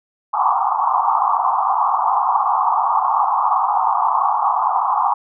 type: band-pass noise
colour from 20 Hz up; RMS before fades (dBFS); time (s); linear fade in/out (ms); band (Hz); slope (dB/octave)
pink; -17; 0.33-5.14; 10; 750 to 1200; 96
effects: none